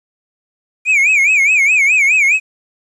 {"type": "tone with vibrato", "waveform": "triangle", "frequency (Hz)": 2352, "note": "D7", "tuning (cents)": 2, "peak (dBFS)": -7, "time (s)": [0.85, 2.4], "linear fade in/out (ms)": 50, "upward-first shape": "sine", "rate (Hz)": 4.8, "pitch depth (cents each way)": 160, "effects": ["resampled to 24000 Hz", "8-bit"]}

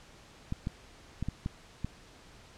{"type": "clicks", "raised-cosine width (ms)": 5, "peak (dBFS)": -20, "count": 6, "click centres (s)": [0.524, 0.671, 1.226, 1.286, 1.461, 1.846], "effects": ["pink hiss -55 dBFS RMS until 2.57 s", "low-pass 7000 Hz 12 dB/octave"]}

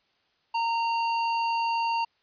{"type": "tone", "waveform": "square", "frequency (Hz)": 922, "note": "A#5", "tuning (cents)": -19, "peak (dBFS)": -25, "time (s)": [0.54, 2.05], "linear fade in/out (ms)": 10, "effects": ["white hiss -69 dBFS RMS until 2.22 s", "resampled to 11025 Hz"]}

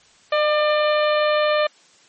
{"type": "harmonic tone with a mistuned harmonic", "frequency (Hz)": 598, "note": "D5", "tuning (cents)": 31, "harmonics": [1, 2, 3, 4, 5, 6, 7], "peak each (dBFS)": [-17, -23, -27, -29, -31, -33, -34], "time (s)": [0.32, 1.67], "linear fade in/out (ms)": 5, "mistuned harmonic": 1, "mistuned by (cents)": 18, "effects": ["white hiss -53 dBFS RMS until 2.08 s", "MP3 32 kbps"]}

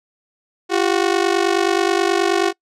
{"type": "ring-modulated tone", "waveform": "sawtooth", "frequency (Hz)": 367.7, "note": "F#4", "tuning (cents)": -11, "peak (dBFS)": -8, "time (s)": [0.69, 2.53], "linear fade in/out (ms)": 50, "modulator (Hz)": 24.7, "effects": ["noise-tail reverb RT60 0.1 s tail -24 dB re dry", "low-pass 7000 Hz 12 dB/octave"]}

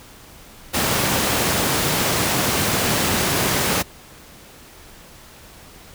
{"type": "high-pass noise", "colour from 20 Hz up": "pink", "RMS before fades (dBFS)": -20, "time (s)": [0.73, 3.83], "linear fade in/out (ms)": 20, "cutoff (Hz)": 100, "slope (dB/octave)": 12, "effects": ["pink hiss -44 dBFS RMS until 5.94 s"]}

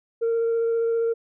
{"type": "tone with vibrato", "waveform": "sine", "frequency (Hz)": 460, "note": "A#4", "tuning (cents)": -23, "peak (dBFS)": -18, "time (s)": [0.21, 1.14], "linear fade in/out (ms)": 20, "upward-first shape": "sine", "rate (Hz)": 15, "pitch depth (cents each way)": 9, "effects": ["tanh soft clip ceiling -18 dBFS"]}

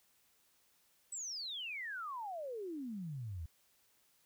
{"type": "exponential sweep", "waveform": "sine", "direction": "down", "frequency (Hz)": [8090, 75.4], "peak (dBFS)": -40, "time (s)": [1.12, 3.46], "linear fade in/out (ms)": 5, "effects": ["white hiss -72 dBFS RMS until 4.25 s"]}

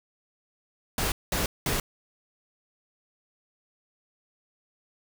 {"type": "noise bursts", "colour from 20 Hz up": "pink", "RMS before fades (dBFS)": -27, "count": 3, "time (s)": [0.98, 1.8], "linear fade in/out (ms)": 2, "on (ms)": 140, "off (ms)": 200, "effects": []}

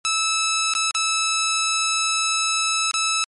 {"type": "tone with dropouts", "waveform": "10% pulse", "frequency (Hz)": 1308, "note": "E6", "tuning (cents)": -14, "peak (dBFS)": -11, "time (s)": [0.05, 3.24], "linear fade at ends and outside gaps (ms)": 0, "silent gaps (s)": [[0.737, 0.751], [0.91, 0.949], [2.912, 2.94]], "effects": ["MP3 48 kbps"]}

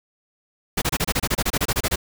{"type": "noise bursts", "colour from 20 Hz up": "pink", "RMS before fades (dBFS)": -21, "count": 16, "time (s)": [0.77, 1.959], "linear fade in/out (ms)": 10, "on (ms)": 49, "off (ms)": 27, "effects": []}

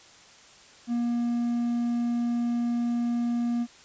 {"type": "tone", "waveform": "triangle", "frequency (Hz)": 237.8, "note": "A#3", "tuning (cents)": 35, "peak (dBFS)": -22, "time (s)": [0.87, 3.67], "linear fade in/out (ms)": 50, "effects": ["white hiss -52 dBFS RMS until 3.84 s", "resampled to 16000 Hz"]}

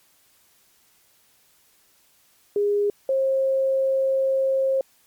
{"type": "tone pair in turn", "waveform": "sine", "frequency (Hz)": [409.6, 534.4], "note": ["G#4", "C5"], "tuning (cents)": [-24, 36], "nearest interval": "perfect fourth", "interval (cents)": 460, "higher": "second", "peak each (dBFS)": -18, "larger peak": "neither", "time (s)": [[2.56, 2.9], [3.09, 4.81]], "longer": "second", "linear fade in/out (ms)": 2, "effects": ["white hiss -60 dBFS RMS until 5.06 s", "MP3 96 kbps"]}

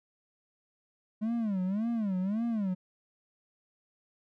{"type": "tone with vibrato", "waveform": "triangle", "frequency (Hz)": 207.7, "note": "G#3", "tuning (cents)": 0, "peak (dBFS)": -26, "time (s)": [1.21, 2.75], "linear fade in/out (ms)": 20, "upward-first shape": "sine", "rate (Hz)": 1.8, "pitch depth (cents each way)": 220, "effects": []}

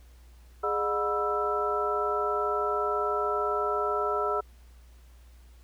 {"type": "tone cluster", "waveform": "sine", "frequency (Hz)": [416.2, 605, 723, 980, 1324], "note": ["G#4", "D#5", "F#5", "B5", "E6"], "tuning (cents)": [4, -49, -40, -14, 7], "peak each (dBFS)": [-30, -34, -34, -35, -29], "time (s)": [0.63, 4.41], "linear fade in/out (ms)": 10, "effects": ["added 60 Hz sine -50 dBFS peak until 5.63 s", "pink hiss -63 dBFS RMS until 5.63 s"]}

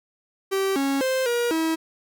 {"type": "tone with pitch steps", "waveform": "45% pulse", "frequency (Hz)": [387.6, 275, 522, 477.2, 322.8], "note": ["G4", "C#4", "C5", "A#4", "E4"], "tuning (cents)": [-20, -14, -4, 41, -36], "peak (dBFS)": -21, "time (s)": [0.51, 1.76], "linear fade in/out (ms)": 20, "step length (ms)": 250, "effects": []}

